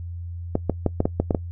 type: clicks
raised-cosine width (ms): 2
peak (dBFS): -6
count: 8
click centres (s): 0.554 / 0.697 / 0.863 / 1.004 / 1.055 / 1.2 / 1.308 / 1.348
effects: noise-tail reverb RT60 0.1 s tail -21 dB re dry + added 86 Hz sine -30 dBFS peak until 1.51 s